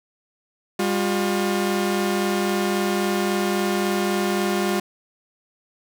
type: tone pair together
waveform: sawtooth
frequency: 200.3 / 356.9 Hz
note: G3 / F4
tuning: +38 / +38 cents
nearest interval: minor seventh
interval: 1000 cents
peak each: -19 dBFS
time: 0.79-4.8 s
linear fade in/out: 5 ms
effects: none